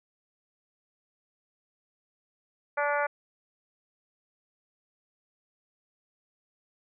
harmonic tone, 290 Hz, D4, 22 cents flat, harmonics 2 / 3 / 4 / 5 / 6 / 7 / 8, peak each -29 / -31 / -34 / -31 / -37 / -38 / -41 dBFS, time 2.77-3.07 s, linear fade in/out 10 ms, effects none

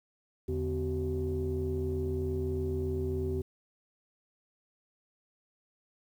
sine tone cluster, 82.1 / 145.3 / 252.9 / 380.6 Hz, E2 / D3 / B3 / F#4, -6 / -18 / +41 / +49 cents, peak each -32 / -39 / -38 / -32 dBFS, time 0.48-3.42 s, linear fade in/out 10 ms, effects tanh soft clip ceiling -23 dBFS + 10-bit

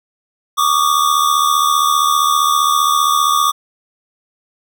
square tone pair together, 1136 / 1211.2 Hz, C#6 / D#6, +42 / -47 cents, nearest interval minor second, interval 111 cents, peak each -15 dBFS, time 0.57-3.52 s, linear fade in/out 20 ms, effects none

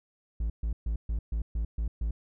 triangle tone bursts, 55.4 Hz, A1, 13 cents sharp, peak -25 dBFS, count 8, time 0.4-2.11 s, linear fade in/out 5 ms, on 100 ms, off 130 ms, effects none

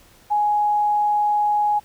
sine tone, 834 Hz, G#5, 7 cents sharp, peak -16 dBFS, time 0.3-1.8 s, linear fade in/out 20 ms, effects pink hiss -52 dBFS RMS until 1.84 s

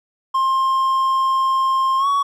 triangle tone with pitch glide, 1060 to 1122.4 Hz, C6 to C#6, +22 to +21 cents, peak -13 dBFS, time 0.34-2.23 s, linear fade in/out 10 ms, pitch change +99 cents, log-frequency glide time 1.98-2.07 s, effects none

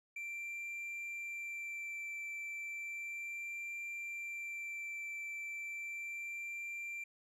triangle tone with vibrato, 2349 Hz, D7, in tune, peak -39 dBFS, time 0.16-7.04 s, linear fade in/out 5 ms, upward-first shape sine, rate 0.34 Hz, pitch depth 10 cents each way, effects resampled to 32000 Hz

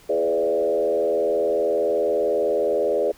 sine tone with frequency modulation, 500 Hz, B4, 21 cents sharp, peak -18 dBFS, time 0.09-3.12 s, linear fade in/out 10 ms, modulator 80.2 Hz, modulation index 1.5, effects pink hiss -51 dBFS RMS until 3.17 s

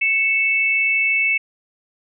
sine tone pair together, 2217 / 2637 Hz, C#7 / E7, 0 / 0 cents, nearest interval minor third, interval 300 cents, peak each -18 dBFS, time 0.01-1.38 s, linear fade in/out 10 ms, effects none

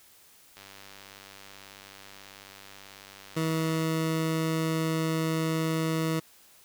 click train, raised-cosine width 0.2 ms, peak -29 dBFS, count 322, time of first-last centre 0.57-3.832 s, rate 98.4 Hz
20% pulse tone, 160.7 Hz, E3, 44 cents flat, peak -21 dBFS, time 3.36-6.2 s, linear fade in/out 10 ms
effects white hiss -57 dBFS RMS until 6.64 s

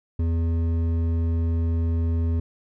sine tone with hard clipping, 83 Hz, E2, 12 cents sharp, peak -22 dBFS, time 0.19-2.4 s, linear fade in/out 5 ms, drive 9 dB, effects none

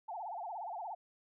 sine tone with vibrato, 784 Hz, G5, in tune, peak -39 dBFS, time 0.08-0.95 s, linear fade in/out 10 ms, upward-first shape sine, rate 17 Hz, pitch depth 240 cents each way, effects none

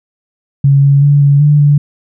sine tone with pitch steps, 139.2 / 140.2 / 143.7 / 141.8 / 147.6 / 145.2 Hz, C#3 / C#3 / D3 / C#3 / D3 / D3, +8 / +20 / -37 / +40 / +9 / -19 cents, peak -4 dBFS, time 0.64-1.78 s, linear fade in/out 5 ms, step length 190 ms, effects none

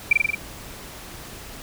sine tone with echo, 2349 Hz, D7, in tune, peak -10 dBFS, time 0.11-0.13 s, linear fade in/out 5 ms, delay 44 ms, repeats 5, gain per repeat -2 dB, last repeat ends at 0.35 s, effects pink hiss -39 dBFS RMS until 1.62 s

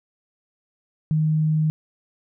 sine tone, 155.56 Hz, D#3, in tune, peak -17 dBFS, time 1.11-1.7 s, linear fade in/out 0 ms, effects none

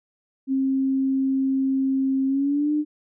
sine tone with pitch glide, 267.4 to 300.1 Hz, C4 to D4, +38 to +38 cents, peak -19 dBFS, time 0.47-2.85 s, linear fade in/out 50 ms, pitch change +200 cents, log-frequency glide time 2.27-2.72 s, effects none

